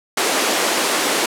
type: high-pass noise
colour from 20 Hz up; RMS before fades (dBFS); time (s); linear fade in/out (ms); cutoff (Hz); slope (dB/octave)
pink; -18; 0.17-1.26; 5; 290; 24
effects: low-pass 11000 Hz 12 dB/octave